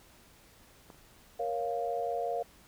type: clicks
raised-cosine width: 1 ms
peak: -34 / -44 dBFS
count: 2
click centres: 0.902 / 0.946 s
type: chord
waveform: sine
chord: Bb minor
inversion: none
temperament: equal with one note detuned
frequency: 469.1 / 554.4 / 698.5 Hz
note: Bb4 / Db5 / F5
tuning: +11 / 0 / 0 cents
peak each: -35 / -37 / -33 dBFS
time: 1.39-2.43 s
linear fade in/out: 10 ms
effects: pink hiss -59 dBFS RMS until 2.67 s